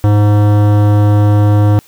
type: tone with hard clipping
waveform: sine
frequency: 103.83 Hz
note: G#2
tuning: in tune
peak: -8 dBFS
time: 0.04-1.79 s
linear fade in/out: 0 ms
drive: 17 dB
effects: white hiss -45 dBFS RMS until 1.87 s